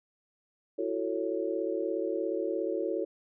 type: chord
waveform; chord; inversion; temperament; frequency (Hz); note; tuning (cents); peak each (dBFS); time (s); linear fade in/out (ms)
sine; F# minor seventh; third; just; 333 / 370 / 444 / 555; E4 / F#4 / A4 / C#5; +18 / 0 / +16 / +2; -34 / -34 / -34 / -35; 0.78-3.05; 10
effects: none